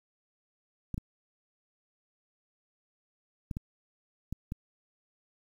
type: clicks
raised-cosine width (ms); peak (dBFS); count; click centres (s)
5; -22; 6; 0.943 / 0.979 / 3.512 / 3.569 / 4.326 / 4.521
effects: 9-bit